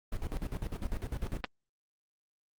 brown noise with tremolo, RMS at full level -33 dBFS, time 0.12-1.41 s, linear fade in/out 5 ms, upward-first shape square, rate 10 Hz, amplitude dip 80%
clicks, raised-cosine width 0.3 ms, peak -18 dBFS, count 2, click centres 1.441 / 1.445 s
effects Opus 24 kbps

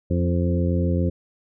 harmonic tone with a mistuned harmonic, 87.31 Hz, F2, in tune, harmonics 1 / 2 / 3 / 4 / 5 / 6, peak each -21 / -24 / -28 / -30 / -34 / -30 dBFS, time 0.1-1.1 s, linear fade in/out 10 ms, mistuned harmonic 4, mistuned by -17 cents, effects none

